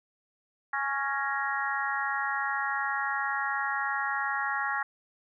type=harmonic tone with a mistuned harmonic; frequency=277.2 Hz; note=C#4; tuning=in tune; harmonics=3 / 4 / 5 / 6 / 7; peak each=-34 / -34 / -34 / -34 / -34 dBFS; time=0.73-4.83 s; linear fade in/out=5 ms; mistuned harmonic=7; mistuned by=-52 cents; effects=none